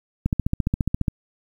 click train, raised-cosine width 5 ms, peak -8 dBFS, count 13, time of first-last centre 0.26-1.082 s, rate 14.6 Hz, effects 8-bit

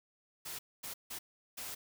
white noise bursts at uneven times, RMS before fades -43 dBFS, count 4, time 0.45-0.59 / 0.83-0.94 / 1.1-1.19 / 1.57-1.75 s, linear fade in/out 10 ms, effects none

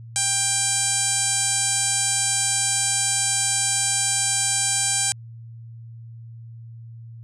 5% pulse tone with low-pass filter, 791 Hz, G5, 15 cents sharp, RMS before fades -22 dBFS, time 0.16-5.12 s, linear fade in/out 0 ms, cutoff 8400 Hz, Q 5.5, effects added 115 Hz sine -37 dBFS peak until 7.23 s

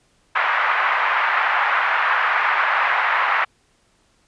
pink band-pass noise, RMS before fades -19 dBFS, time 0.35-3.45 s, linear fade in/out 10 ms, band 910 to 2100 Hz, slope 24 dB/octave, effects pink hiss -61 dBFS RMS until 4.27 s + resampled to 22050 Hz

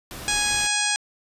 pink noise, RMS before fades -36 dBFS, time 0.11-0.67 s, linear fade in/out 0 ms
harmonic tone, 830.6 Hz, G#5, in tune, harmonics 1 / 2 / 3 / 4 / 5 / 6 / 7 / 8 / 9 / 10, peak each -31 / -28 / -28 / -29 / -32 / -31 / -31 / -32 / -34 / -28 dBFS, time 0.28-0.96 s, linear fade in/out 0 ms
effects resampled to 32000 Hz

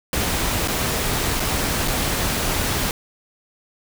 pink noise with dropouts, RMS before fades -22 dBFS, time 0.13-2.91 s, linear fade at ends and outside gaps 1 ms, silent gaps 0.676-0.682 / 1.397-1.402 / 1.877-1.881 s, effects none

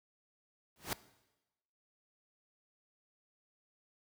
pink noise with exponential growth, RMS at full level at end -32 dBFS, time 0.76-0.93 s, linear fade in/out 1 ms, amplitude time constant 35 ms, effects noise-tail reverb RT60 1.0 s tail -18 dB re dry + high-pass 60 Hz 12 dB/octave

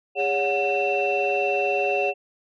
sine tone cluster, 406.5 / 562 / 734 / 2691 Hz, G#4 / C#5 / F#5 / E7, -37 / +24 / -14 / +35 cents, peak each -25 dBFS, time 0.15-2.14 s, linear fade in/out 50 ms, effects tanh soft clip ceiling -13 dBFS

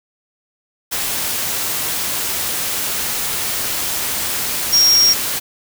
sine tone in noise, 5588 Hz, F8, in tune, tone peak -9 dBFS, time 4.72-5.14 s, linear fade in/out 20 ms, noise white, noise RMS -21 dBFS, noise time 0.91-5.4 s, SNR +9 dB, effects none

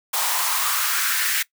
white noise with high-pass filter sweep, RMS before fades -22 dBFS, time 0.13-1.43 s, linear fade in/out 10 ms, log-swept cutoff 810 to 1800 Hz, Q 3, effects noise-tail reverb RT60 0.1 s tail -20 dB re dry

